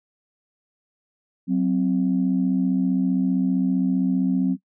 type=tone pair together; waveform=sine; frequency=186.29 / 261.6 Hz; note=F#3 / C4; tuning=+12 / 0 cents; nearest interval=tritone; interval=588 cents; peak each=-20 dBFS; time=1.47-4.57 s; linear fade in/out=50 ms; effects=noise-tail reverb RT60 0.1 s tail -19 dB re dry + tanh soft clip ceiling -11 dBFS